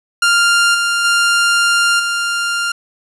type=tone with level steps; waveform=sawtooth; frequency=1396.9 Hz; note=F6; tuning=in tune; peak=-6 / -10 / -7 / -12 dBFS; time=0.22-2.72 s; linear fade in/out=5 ms; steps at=0.74 / 1.04 / 1.99 s; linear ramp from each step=10 ms; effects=resampled to 24000 Hz + 7-bit